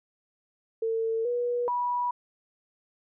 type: tone with pitch steps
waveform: sine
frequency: 450.3 / 484.3 / 975 Hz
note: A4 / B4 / B5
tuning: +40 / -34 / -23 cents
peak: -25 dBFS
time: 0.82-2.11 s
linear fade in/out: 5 ms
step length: 430 ms
effects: none